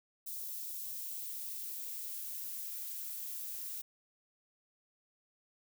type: noise with high-pass filter sweep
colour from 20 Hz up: violet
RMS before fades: -42 dBFS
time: 0.26-3.82 s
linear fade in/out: 10 ms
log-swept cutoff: 4100 to 520 Hz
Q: 0.79
effects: none